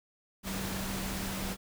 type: tone in noise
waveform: sine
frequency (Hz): 192.3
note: G3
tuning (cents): -33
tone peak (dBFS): -38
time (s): 0.43-1.57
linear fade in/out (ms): 50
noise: pink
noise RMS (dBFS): -37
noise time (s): 0.43-1.57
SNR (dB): -4
effects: none